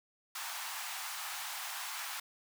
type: high-pass noise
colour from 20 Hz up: pink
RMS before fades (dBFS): -41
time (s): 0.35-2.2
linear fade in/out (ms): 5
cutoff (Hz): 770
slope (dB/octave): 48
effects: none